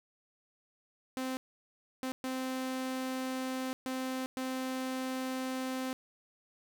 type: tone bursts at uneven times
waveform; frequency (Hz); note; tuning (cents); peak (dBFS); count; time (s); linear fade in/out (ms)
sawtooth; 259.6; C4; -13; -30; 5; 1.17-1.37 / 2.03-2.12 / 2.24-3.73 / 3.86-4.26 / 4.37-5.93; 0
effects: none